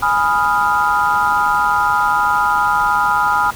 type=chord; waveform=sine; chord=F half-diminished seventh; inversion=first; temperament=equal; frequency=830.6 / 987.8 / 1244.5 / 1396.9 Hz; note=Ab5 / Cb6 / Eb6 / F6; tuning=0 / 0 / 0 / 0 cents; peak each=-18 dBFS; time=0.02-3.51 s; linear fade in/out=10 ms; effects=pink hiss -33 dBFS RMS until 3.55 s